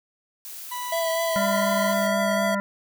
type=noise; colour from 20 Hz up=blue; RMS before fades=-38 dBFS; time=0.45-2.07 s; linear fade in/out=0 ms
type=tone with pitch glide; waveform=40% pulse; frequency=986 to 1019.6 Hz; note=B5 to C6; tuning=-3 to -45 cents; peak=-29 dBFS; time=0.71-1.94 s; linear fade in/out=10 ms; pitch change=+58 cents; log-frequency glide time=0.91-1.58 s
type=tone with vibrato; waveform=square; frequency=659.3 Hz; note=E5; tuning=in tune; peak=-24 dBFS; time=0.92-2.55 s; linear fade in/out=5 ms; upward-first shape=triangle; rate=4.1 Hz; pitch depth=25 cents each way
type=harmonic tone; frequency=199.4 Hz; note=G3; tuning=30 cents sharp; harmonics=1 / 3 / 5 / 7 / 9 / 10; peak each=-26 / -30 / -30 / -31 / -37 / -38 dBFS; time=1.36-2.6 s; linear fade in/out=0 ms
effects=none